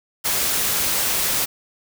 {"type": "noise", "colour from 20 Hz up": "white", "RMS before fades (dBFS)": -21, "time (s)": [0.24, 1.46], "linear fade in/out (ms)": 20, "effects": []}